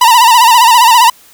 45% pulse tone with vibrato, 947 Hz, A#5, 27 cents sharp, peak -3 dBFS, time 0.01-1.1 s, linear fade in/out 5 ms, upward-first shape sine, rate 15 Hz, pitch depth 99 cents each way, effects white hiss -42 dBFS RMS until 1.33 s

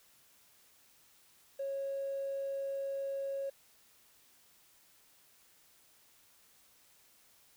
triangle tone, 549 Hz, C#5, 17 cents flat, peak -31 dBFS, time 1.59-3.5 s, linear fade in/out 10 ms, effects tanh soft clip ceiling -32 dBFS + white hiss -65 dBFS RMS until 7.56 s

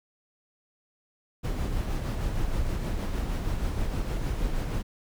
brown noise with tremolo, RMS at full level -27 dBFS, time 1.43-4.83 s, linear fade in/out 20 ms, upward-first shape sine, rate 6.4 Hz, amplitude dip 35%, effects none

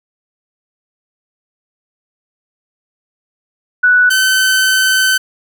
sine / sawtooth tone pair in turn, 1480 / 1527.8 Hz, F#6 / G6, 0 / -45 cents, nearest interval minor second, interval 55 cents, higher second, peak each -6 dBFS, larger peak neither, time 3.83-4.1 / 4.1-5.18 s, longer second, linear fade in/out 10 ms, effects none

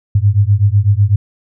sine beating tone pair, 98 / 106 Hz, G2 / G#2, 0 / +36 cents, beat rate 8 Hz, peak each -11 dBFS, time 0.15-1.16 s, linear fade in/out 5 ms, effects none

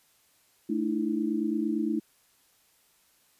sine chord, A suspended fourth, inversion none, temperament equal with one note detuned, 220 / 300.9 / 329.6 Hz, A3 / D4 / E4, 0 / +42 / 0 cents, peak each -30 dBFS, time 0.69-2 s, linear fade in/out 10 ms, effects white hiss -65 dBFS RMS until 3.39 s + resampled to 32000 Hz

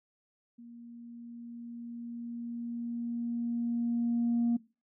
sine tone with level ramp, 235.8 Hz, A#3, 20 cents sharp, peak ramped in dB -47 to -23 dBFS, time 0.58-4.57 s, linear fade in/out 10 ms, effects noise-tail reverb RT60 0.3 s tail -20 dB re dry + tanh soft clip ceiling -22 dBFS

